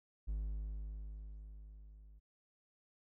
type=tone with level ramp; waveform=triangle; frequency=51.91 Hz; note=G#1; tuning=in tune; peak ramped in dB=-33 to -54 dBFS; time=0.27-2.2 s; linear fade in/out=20 ms; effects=none